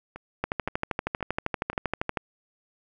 two click trains, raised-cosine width 0.5 ms, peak -11 / -24 dBFS, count 23 / 4, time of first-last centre 0.44-2.172 / 0.16-1.731 s, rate 12.7 / 1.91 Hz, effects none

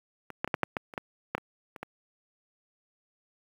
clicks, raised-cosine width 0.5 ms, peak -24 / -12 / -21 / -10 / -9 / -13 / -29 / -16 / -12 / -23 / -27 / -21 dBFS, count 12, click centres 0.303 / 0.445 / 0.476 / 0.542 / 0.633 / 0.768 / 0.938 / 0.978 / 1.35 / 1.38 / 1.762 / 1.83 s, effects high-pass 100 Hz 12 dB/octave + 8-bit

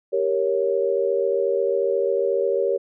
sine chord, G diminished, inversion none, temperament equal, 392 / 466.2 / 554.4 Hz, G4 / Bb4 / Db5, 0 / 0 / 0 cents, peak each -23 dBFS, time 0.12-2.78 s, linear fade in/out 20 ms, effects none

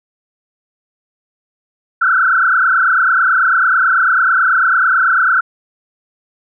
sine tone with frequency modulation, 1436 Hz, F6, 48 cents sharp, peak -9 dBFS, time 2.01-5.41 s, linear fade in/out 10 ms, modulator 29.1 Hz, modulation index 3.9, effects none

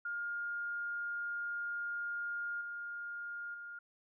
sine tone with level steps, 1414 Hz, F6, 21 cents sharp, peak -36 / -40 / -44 dBFS, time 0.05-3.79 s, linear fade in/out 5 ms, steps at 2.61 / 3.54 s, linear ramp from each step 2 ms, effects none

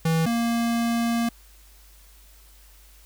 square tone pair in turn, 162.7 / 233.2 Hz, E3 / A#3, -22 / +1 cents, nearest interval tritone, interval 623 cents, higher second, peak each -20 / -22 dBFS, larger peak first, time 0.05-0.26 / 0.26-1.29 s, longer second, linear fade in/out 5 ms, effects added 50 Hz sine -50 dBFS peak until 3.05 s + white hiss -55 dBFS RMS until 3.05 s

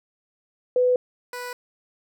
sine / 15% pulse tone pair in turn, 499.1 / 492.5 Hz, B4 / B4, +18 / -5 cents, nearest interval unison, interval 23 cents, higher first, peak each -16 / -25 dBFS, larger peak first, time 0.76-0.96 / 1.33-1.53 s, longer neither, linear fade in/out 2 ms, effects none

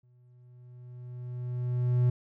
triangle tone with exponential growth, 123.47 Hz, B2, in tune, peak -18 dBFS, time 0.03-2.1 s, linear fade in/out 5 ms, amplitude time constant 450 ms, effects none

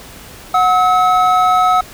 triangle tone pair together, 733.8 / 1288 Hz, F#5 / E6, -15 / -41 cents, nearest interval minor seventh, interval 974 cents, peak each -10 dBFS, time 0.54-1.81 s, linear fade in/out 5 ms, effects pink hiss -36 dBFS RMS until 1.93 s

